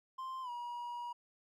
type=tone with pitch glide; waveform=triangle; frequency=1046.5 to 959.6 Hz; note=C6 to A#5; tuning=0 to +50 cents; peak=-38 dBFS; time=0.18-1.13 s; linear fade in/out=10 ms; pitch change=-150 cents; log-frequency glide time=0.42-0.5 s; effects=none